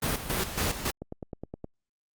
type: noise with tremolo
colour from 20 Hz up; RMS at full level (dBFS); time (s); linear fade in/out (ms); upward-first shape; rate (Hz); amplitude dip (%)
pink; -28; 0.02-0.91; 10; square; 3.6; 65
type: click train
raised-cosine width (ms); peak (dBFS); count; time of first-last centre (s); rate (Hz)
2; -23; 7; 1.02-1.644; 9.62
effects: Opus 32 kbps